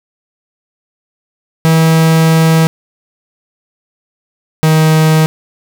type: tone pair in turn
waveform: 45% pulse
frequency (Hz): 161.5 / 157.54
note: E3 / D#3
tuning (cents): -35 / +22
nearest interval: unison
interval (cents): 43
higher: first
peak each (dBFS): -6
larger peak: neither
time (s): 1.65-2.67 / 4.63-5.26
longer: first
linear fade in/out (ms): 0
effects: none